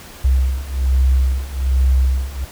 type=beating tone pair; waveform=sine; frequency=64.6 / 65.8 Hz; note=C2 / C2; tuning=-21 / +10 cents; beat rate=1.2 Hz; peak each=-17 / -15 dBFS; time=0.24-2.45 s; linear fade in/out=10 ms; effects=pink hiss -38 dBFS RMS until 2.51 s